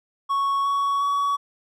triangle tone with pitch steps, 1108.7 / 1119 / 1129.4 Hz, C#6 / C#6 / C#6, 0 / +16 / +32 cents, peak -18 dBFS, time 0.29-1.37 s, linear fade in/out 20 ms, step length 360 ms, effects none

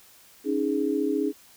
sine chord, C# suspended second, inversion none, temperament just, 277.2 / 311.8 / 415.8 Hz, C#4 / D#4 / G#4, 0 / +4 / +2 cents, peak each -27 dBFS, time 0.44-1.33 s, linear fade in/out 50 ms, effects white hiss -54 dBFS RMS until 1.56 s

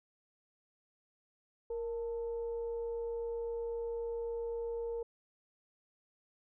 sine tone with frequency modulation, 466.2 Hz, A#4, in tune, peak -35 dBFS, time 1.7-5.03 s, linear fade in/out 5 ms, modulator 422 Hz, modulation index 0.28, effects none

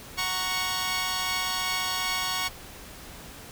10% pulse chord, F# major, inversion none, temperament equal, 740 / 932.3 / 1108.7 Hz, F#5 / A#5 / C#6, 0 / 0 / 0 cents, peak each -25 / -25 / -20 dBFS, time 0.17-2.49 s, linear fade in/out 20 ms, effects pink hiss -44 dBFS RMS until 3.51 s

